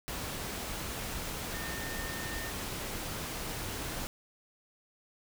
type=tone in noise; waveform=sine; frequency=1819 Hz; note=A#6; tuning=43 cents flat; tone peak=-42 dBFS; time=1.54-2.5 s; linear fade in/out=0 ms; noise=pink; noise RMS=-38 dBFS; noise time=0.08-4.07 s; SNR=-7 dB; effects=none